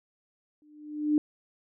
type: tone with exponential growth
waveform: sine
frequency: 299.9 Hz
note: D4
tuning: 36 cents sharp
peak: -18 dBFS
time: 0.62-1.18 s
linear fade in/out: 1 ms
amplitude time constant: 120 ms
effects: none